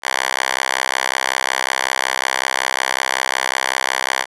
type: tone with high-pass filter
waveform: 5% pulse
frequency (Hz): 65.41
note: C2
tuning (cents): 0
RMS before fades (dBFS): -20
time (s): 0.02-4.26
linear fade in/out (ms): 50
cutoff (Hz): 1200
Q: 1.7
effects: resampled to 24000 Hz